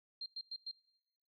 sine tone bursts, 4186 Hz, C8, in tune, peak -40 dBFS, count 4, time 0.21-0.714 s, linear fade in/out 5 ms, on 51 ms, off 100 ms, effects noise-tail reverb RT60 1.0 s tail -22 dB re dry

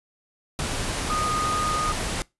sine tone in noise, 1234 Hz, D#6, 15 cents flat, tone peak -24 dBFS, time 1.1-1.92 s, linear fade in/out 0 ms, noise pink, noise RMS -28 dBFS, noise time 0.59-2.22 s, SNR +1 dB, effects noise-tail reverb RT60 0.2 s tail -22 dB re dry + resampled to 24000 Hz

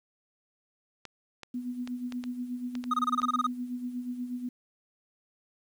clicks, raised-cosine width 0.2 ms, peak -24 dBFS, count 8, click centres 1.053 / 1.433 / 1.875 / 2.123 / 2.239 / 2.753 / 2.84 / 3.218 s
sine tone with tremolo, 246.9 Hz, B3, in tune, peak -30 dBFS, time 1.54-4.49 s, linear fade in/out 5 ms, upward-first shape sine, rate 8.3 Hz, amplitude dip 60%
triangle tone bursts, 1244.5 Hz, D#6, in tune, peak -21 dBFS, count 11, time 2.91-3.468 s, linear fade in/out 5 ms, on 28 ms, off 25 ms
effects 10-bit

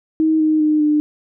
sine tone with pitch steps, 316.1 / 310.7 / 305.3 / 300.1 Hz, D#4 / D#4 / D#4 / D4, +27 / -2 / -33 / +38 cents, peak -12 dBFS, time 0.2-1 s, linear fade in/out 0 ms, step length 200 ms, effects none

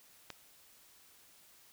click, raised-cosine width 0.2 ms, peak -25 dBFS, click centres 0.303 s, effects white hiss -62 dBFS RMS until 1.72 s

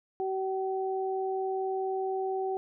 sine tone pair together, 381.3 / 762.6 Hz, G4 / G5, -48 / -48 cents, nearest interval octave, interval 1200 cents, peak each -30 / -33 dBFS, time 0.2-2.57 s, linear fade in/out 0 ms, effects none

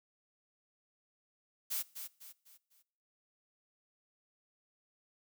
blue noise with echo, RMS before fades -36 dBFS, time 1.7-1.83 s, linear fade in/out 20 ms, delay 250 ms, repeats 4, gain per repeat -8 dB, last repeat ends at 2.83 s, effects noise-tail reverb RT60 0.7 s tail -22 dB re dry

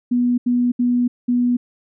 sine tone bursts at uneven times, 244.4 Hz, B3, 18 cents flat, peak -14 dBFS, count 4, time 0.11-0.38 / 0.46-0.72 / 0.79-1.08 / 1.28-1.57 s, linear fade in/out 10 ms, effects none

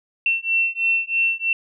sine beating tone pair, 2699 / 2702.1 Hz, E7 / E7, +40 / +42 cents, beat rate 3.1 Hz, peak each -21 dBFS, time 0.26-1.53 s, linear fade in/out 2 ms, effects none

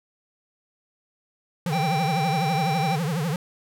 square tone with vibrato, 159.6 Hz, D#3, 44 cents sharp, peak -24 dBFS, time 1.66-3.36 s, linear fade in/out 2 ms, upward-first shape triangle, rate 12 Hz, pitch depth 260 cents each way
harmonic tone, 786 Hz, G5, 4 cents sharp, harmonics 1 / 3 / 5 / 7, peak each -24 / -34 / -38 / -41 dBFS, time 1.72-2.96 s, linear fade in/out 10 ms
effects none

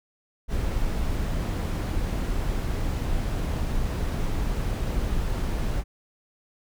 brown noise, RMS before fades -26 dBFS, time 0.48-5.84 s, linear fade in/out 50 ms, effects none

